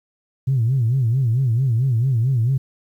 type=tone with vibrato; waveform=sine; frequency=123.3 Hz; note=B2; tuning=2 cents flat; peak=-14 dBFS; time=0.47-2.58 s; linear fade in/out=10 ms; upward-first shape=sine; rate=4.5 Hz; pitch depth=180 cents each way; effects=tanh soft clip ceiling -11 dBFS + 9-bit